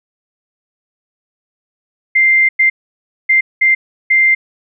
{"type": "tone bursts at uneven times", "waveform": "sine", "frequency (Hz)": 2093, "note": "C7", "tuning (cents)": 0, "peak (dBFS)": -7, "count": 5, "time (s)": [[2.15, 2.49], [2.59, 2.7], [3.29, 3.41], [3.61, 3.75], [4.1, 4.35]], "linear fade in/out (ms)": 10, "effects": []}